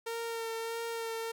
sawtooth tone with vibrato, 457.5 Hz, A#4, 32 cents flat, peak -31 dBFS, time 0.06-1.32 s, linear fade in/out 10 ms, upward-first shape sine, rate 1.6 Hz, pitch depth 19 cents each way, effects none

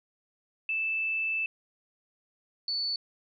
sine tone pair in turn, 2637 / 4470 Hz, E7 / C#8, 0 / +14 cents, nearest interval major sixth, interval 914 cents, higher second, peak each -27 / -28 dBFS, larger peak first, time 0.69-1.46 / 2.68-2.96 s, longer first, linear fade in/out 2 ms, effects none

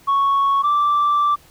sine tone pair in turn, 1108.7 / 1170.5 Hz, C#6 / D6, 0 / -6 cents, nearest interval minor second, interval 94 cents, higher second, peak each -12 / -12 dBFS, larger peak neither, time 0.07-0.63 / 0.63-1.36 s, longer second, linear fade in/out 20 ms, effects tanh soft clip ceiling -12 dBFS + pink hiss -50 dBFS RMS until 1.5 s

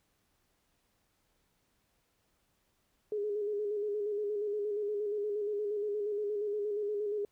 sine tone with vibrato, 415.3 Hz, G#4, in tune, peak -31 dBFS, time 3.12-7.25 s, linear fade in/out 2 ms, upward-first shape square, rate 8.5 Hz, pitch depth 36 cents each way, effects pink hiss -75 dBFS RMS until 7.31 s

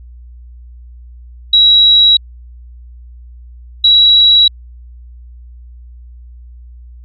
sine tone pair in turn, 3876 / 3891 Hz, B7 / B7, -33 / -27 cents, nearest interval unison, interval 6 cents, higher second, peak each -4 dBFS, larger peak neither, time 1.53-2.17 / 3.84-4.48 s, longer neither, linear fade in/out 5 ms, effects added 60 Hz sine -32 dBFS peak until 7.04 s

